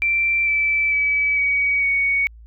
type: tone with pitch steps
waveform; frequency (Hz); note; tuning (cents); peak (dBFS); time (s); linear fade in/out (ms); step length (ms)
sine; 2349 / 2319 / 2290 / 2261 / 2233; D7 / D7 / D7 / C#7 / C#7; 0 / -22 / -44 / +34 / +12; -16; 0.02-2.27; 0; 450
effects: added 56 Hz sine -40 dBFS peak until 2.46 s